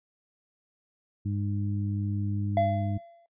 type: harmonic tone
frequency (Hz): 101.4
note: G#2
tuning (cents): -41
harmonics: 1 / 2 / 3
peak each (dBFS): -28 / -34 / -38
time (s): 1.25-2.98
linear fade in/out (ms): 10
type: tone with exponential decay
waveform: triangle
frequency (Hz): 681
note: F5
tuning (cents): -44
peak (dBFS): -18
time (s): 2.57-3.26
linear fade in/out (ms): 2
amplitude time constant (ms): 150
effects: noise-tail reverb RT60 0.1 s tail -20 dB re dry + resampled to 8000 Hz